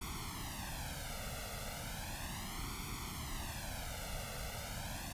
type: noise with flanger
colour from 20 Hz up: pink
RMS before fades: -43 dBFS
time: 0.01-5.13 s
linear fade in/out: 10 ms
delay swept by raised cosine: 0.88 to 1.46 ms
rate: 0.35 Hz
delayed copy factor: +0.9
effects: resampled to 32000 Hz

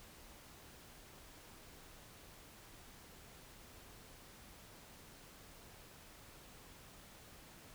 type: silence
effects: pink hiss -58 dBFS RMS until 7.74 s

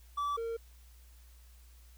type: tone pair in turn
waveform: triangle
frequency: 1155 / 459.2 Hz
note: D6 / A#4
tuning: -29 / -26 cents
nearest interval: octave + major third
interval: 1597 cents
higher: first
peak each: -29 / -32 dBFS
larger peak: first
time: 0.17-0.37 / 0.37-0.57 s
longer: neither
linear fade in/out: 10 ms
effects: added 60 Hz sine -54 dBFS peak until 1.97 s + white hiss -65 dBFS RMS until 1.97 s

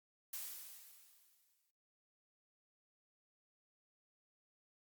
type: noise with exponential decay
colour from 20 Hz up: blue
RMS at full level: -43 dBFS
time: 0.33-1.71 s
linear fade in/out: 5 ms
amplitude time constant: 300 ms
effects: noise-tail reverb RT60 0.3 s tail -17 dB re dry + Opus 48 kbps

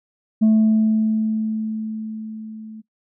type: tone with level ramp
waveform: sine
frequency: 218.5 Hz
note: A3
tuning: 12 cents flat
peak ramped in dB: -8 to -34 dBFS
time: 0.41-2.82 s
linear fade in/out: 20 ms
effects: noise-tail reverb RT60 0.1 s tail -19 dB re dry + tanh soft clip ceiling -10 dBFS

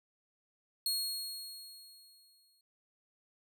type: tone with exponential decay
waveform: sawtooth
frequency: 4300 Hz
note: C8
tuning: 47 cents sharp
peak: -27 dBFS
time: 0.86-2.61 s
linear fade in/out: 2 ms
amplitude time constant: 380 ms
effects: none

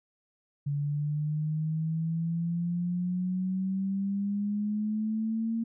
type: exponential sweep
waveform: sine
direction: up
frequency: 142.5 to 229.3 Hz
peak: -27 dBFS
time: 0.66-5.64 s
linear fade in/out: 10 ms
effects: none

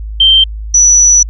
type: tone pair in turn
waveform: sine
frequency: 3136 / 5920 Hz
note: G7 / F#8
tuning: 0 / 0 cents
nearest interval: major seventh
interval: 1100 cents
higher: second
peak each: -3 dBFS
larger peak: neither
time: 0.2-0.44 / 0.74-1.23 s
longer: second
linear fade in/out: 5 ms
effects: added 53 Hz sine -19 dBFS peak until 1.29 s

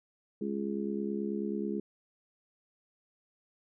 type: harmonic tone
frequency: 69.3 Hz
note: C#2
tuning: in tune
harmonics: 3 / 4 / 5 / 6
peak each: -34 / -41 / -37 / -38 dBFS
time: 0.41-1.8 s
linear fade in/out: 5 ms
effects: none

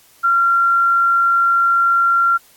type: tone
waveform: sine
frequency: 1375 Hz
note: F6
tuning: 27 cents flat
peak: -11 dBFS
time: 0.23-2.38 s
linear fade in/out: 20 ms
effects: white hiss -50 dBFS RMS until 2.56 s + AAC 64 kbps

